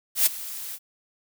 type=noise with ADSR envelope; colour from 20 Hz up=blue; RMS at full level=-17 dBFS; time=0.15-0.79 s; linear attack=110 ms; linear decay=18 ms; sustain=-18 dB; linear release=51 ms; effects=none